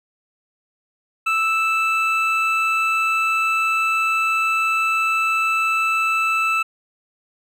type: tone pair together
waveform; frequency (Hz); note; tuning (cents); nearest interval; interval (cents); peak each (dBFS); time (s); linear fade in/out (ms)
triangle; 1317 / 2637; E6 / E7; -2 / 0; octave; 1202; -18; 1.26-6.63; 10
effects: none